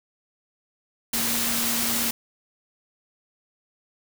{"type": "tone in noise", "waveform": "sine", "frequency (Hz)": 233.1, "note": "A#3", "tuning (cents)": 0, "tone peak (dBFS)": -32, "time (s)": [1.13, 2.11], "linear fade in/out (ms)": 5, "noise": "white", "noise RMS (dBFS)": -25, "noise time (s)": [1.13, 2.11], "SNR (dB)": -10, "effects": []}